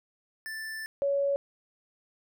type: tone pair in turn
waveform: square / sine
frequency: 1764 / 560.3 Hz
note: A6 / C#5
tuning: +4 / +18 cents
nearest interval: octave + minor sixth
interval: 1986 cents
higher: first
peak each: -36 / -24 dBFS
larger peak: second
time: 0.46-0.86 / 1.02-1.36 s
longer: first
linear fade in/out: 0 ms
effects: none